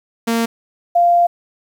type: tone pair in turn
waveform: sawtooth / sine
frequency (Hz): 230 / 694.8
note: A#3 / F5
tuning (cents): -23 / -9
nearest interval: octave + perfect fifth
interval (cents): 1914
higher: second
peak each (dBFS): -11 / -9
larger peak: second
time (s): 0.27-0.46 / 0.95-1.27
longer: second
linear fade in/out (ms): 10
effects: 8-bit